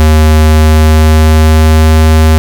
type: tone with pitch glide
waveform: square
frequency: 77.78 to 78.82 Hz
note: D#2 to D#2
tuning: 0 to +23 cents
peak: -3 dBFS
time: 0-2.38 s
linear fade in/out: 0 ms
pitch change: +23 cents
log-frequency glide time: 0.41-2.03 s
effects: none